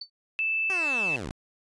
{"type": "tone with exponential decay", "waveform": "sine", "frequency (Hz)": 4515, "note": "C#8", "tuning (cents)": 31, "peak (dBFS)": -31, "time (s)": [0.01, 0.1], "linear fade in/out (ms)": 5, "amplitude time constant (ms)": 18}
{"type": "tone", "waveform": "sine", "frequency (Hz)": 2637, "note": "E7", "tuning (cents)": 0, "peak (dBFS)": -24, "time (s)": [0.39, 1.16], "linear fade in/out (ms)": 0}
{"type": "linear sweep", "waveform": "10% pulse", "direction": "down", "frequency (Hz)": [392.1, 44.32], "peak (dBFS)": -25, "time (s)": [0.7, 1.31], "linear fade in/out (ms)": 0}
{"effects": ["resampled to 22050 Hz"]}